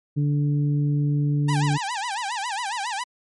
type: harmonic tone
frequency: 145.5 Hz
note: D3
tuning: 16 cents flat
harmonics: 1 / 2 / 3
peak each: -19 / -28 / -40 dBFS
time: 0.16-1.78 s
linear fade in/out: 20 ms
type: tone with vibrato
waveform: sawtooth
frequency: 880 Hz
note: A5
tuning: in tune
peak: -22 dBFS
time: 1.48-3.04 s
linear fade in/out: 10 ms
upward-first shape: sine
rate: 7.3 Hz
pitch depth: 220 cents each way
effects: MP3 48 kbps